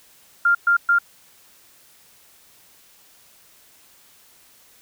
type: tone bursts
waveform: sine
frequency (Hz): 1396.9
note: F6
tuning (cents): 0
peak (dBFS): -13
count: 3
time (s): 0.45-0.987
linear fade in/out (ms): 5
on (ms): 99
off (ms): 120
effects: white hiss -53 dBFS RMS until 4.81 s